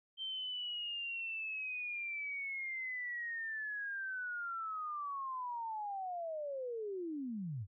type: linear sweep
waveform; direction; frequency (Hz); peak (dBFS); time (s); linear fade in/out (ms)
sine; down; 3136 to 88.3; -38; 0.17-7.67; 50
effects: none